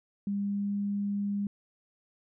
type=tone with pitch glide; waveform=sine; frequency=201 to 202.2 Hz; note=G3 to G#3; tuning=+44 to -46 cents; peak=-28 dBFS; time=0.27-1.47 s; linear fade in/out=2 ms; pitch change=+10 cents; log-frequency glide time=0.41-0.73 s; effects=none